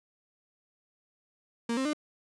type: tone with pitch steps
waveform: 35% pulse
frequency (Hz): 233.1 / 264.7 / 300.6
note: A#3 / C4 / D4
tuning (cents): 0 / +20 / +40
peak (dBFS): -26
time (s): 1.69-1.933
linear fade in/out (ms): 5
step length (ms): 81
effects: resampled to 22050 Hz